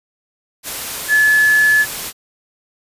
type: tone in noise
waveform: sine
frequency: 1719 Hz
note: A6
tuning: 41 cents flat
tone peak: -9 dBFS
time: 1.08-1.86 s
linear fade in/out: 50 ms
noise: white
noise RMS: -25 dBFS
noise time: 0.63-2.13 s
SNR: +13 dB
effects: resampled to 32000 Hz